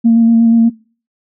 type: tone with vibrato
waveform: sine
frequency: 229.7 Hz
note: A#3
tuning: 25 cents flat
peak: -4 dBFS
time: 0.04-0.7 s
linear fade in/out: 20 ms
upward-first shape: square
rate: 8.3 Hz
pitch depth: 12 cents each way
effects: noise-tail reverb RT60 0.4 s tail -22 dB re dry + tanh soft clip ceiling -1 dBFS